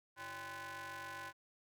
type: ring-modulated tone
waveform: sawtooth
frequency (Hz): 233.4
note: A#3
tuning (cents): +2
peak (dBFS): -38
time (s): 0.16-1.33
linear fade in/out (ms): 50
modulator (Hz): 1260
effects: none